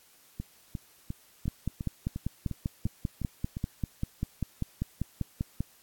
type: two click trains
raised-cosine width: 5 ms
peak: -17 / -22 dBFS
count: 22 / 10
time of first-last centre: 1.48-5.606 / 0.4-3.569 s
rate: 5.09 / 2.84 Hz
effects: white hiss -60 dBFS RMS until 5.82 s + AAC 64 kbps